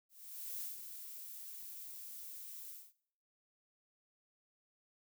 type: noise with ADSR envelope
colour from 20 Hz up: violet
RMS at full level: -42 dBFS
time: 0.09-2.93 s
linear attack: 530 ms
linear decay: 140 ms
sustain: -7 dB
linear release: 230 ms
effects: noise-tail reverb RT60 0.6 s tail -19 dB re dry